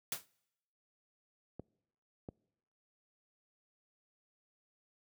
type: noise with exponential decay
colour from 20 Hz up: white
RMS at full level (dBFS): -33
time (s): 0.12-0.26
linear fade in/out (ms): 2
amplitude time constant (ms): 29
type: clicks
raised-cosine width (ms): 2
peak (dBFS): -30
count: 2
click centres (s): 1.596 / 2.288
effects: noise-tail reverb RT60 0.9 s tail -26 dB re dry + high-pass 80 Hz 12 dB/octave